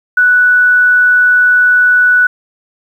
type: tone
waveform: sine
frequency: 1480 Hz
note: F#6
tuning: in tune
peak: -5 dBFS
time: 0.17-2.27 s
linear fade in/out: 5 ms
effects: 7-bit